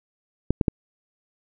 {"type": "clicks", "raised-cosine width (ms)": 3, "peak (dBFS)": -6, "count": 3, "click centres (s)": [0.506, 0.612, 0.682], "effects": []}